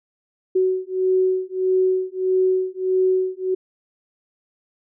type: beating tone pair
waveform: sine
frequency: 372.5 / 374.1 Hz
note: F#4 / F#4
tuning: +12 / +19 cents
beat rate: 1.6 Hz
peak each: -20 dBFS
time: 0.55-3.55 s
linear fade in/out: 10 ms
effects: none